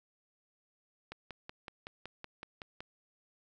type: click train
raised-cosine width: 0.3 ms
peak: -27 dBFS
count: 10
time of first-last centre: 1.12-2.805 s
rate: 5.34 Hz
effects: none